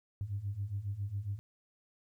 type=beating tone pair; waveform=sine; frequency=96.3 / 103.6 Hz; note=G2 / G#2; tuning=-30 / -4 cents; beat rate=7.3 Hz; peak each=-39 / -36 dBFS; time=0.21-1.39 s; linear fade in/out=0 ms; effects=tanh soft clip ceiling -27 dBFS + 12-bit